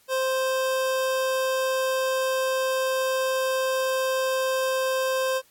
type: tone pair together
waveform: square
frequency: 523.3 / 1046.6 Hz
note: C5 / C6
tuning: 0 / 0 cents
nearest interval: octave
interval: 1200 cents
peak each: -24 / -31 dBFS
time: 0.08-5.42 s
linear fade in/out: 50 ms
effects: white hiss -60 dBFS RMS until 5.5 s + AAC 64 kbps